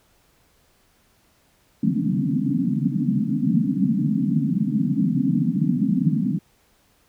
white band-pass noise, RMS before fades -21 dBFS, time 1.83-6.39 s, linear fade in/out 5 ms, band 140 to 280 Hz, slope 96 dB/octave, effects pink hiss -61 dBFS RMS until 7.08 s

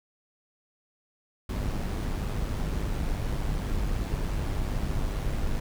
brown noise with amplitude modulation, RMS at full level -27 dBFS, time 1.49-5.6 s, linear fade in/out 5 ms, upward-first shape sine, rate 102 Hz, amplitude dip 40%, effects none

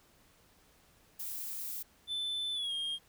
violet noise, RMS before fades -40 dBFS, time 1.19-1.83 s, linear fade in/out 10 ms
triangle tone with pitch glide, 3520 to 3228 Hz, A7 to G#7, 0 to -50 cents, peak -32 dBFS, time 2.07-2.99 s, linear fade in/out 50 ms, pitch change -150 cents, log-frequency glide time 2.53-2.73 s
effects pink hiss -65 dBFS RMS until 3.08 s

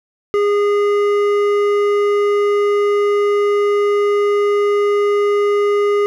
sine tone with hard clipping, 410 Hz, G#4, 22 cents flat, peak -14 dBFS, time 0.34-6.06 s, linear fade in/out 0 ms, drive 10 dB, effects none

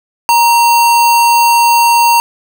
sine tone with sample-and-hold, 939 Hz, A#5, 12 cents sharp, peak -5 dBFS, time 0.29-2.2 s, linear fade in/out 0 ms, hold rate 3675 Hz, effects none

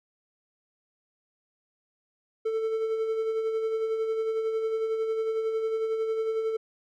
triangle tone with tremolo, 443.9 Hz, A4, 15 cents sharp, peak -22 dBFS, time 2.45-6.57 s, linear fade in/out 10 ms, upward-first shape sine, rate 11 Hz, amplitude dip 40%, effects none

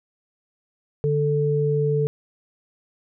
sine tone pair together, 146.83 / 440 Hz, D3 / A4, 0 / 0 cents, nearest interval octave + perfect fifth, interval 1900 cents, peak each -21 dBFS, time 1.04-2.07 s, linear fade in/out 0 ms, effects none

